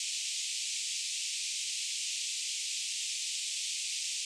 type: band-pass noise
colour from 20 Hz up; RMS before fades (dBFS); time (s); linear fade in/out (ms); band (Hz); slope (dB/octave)
white; -36; 0-4.25; 2; 2400 to 8400; 48
effects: none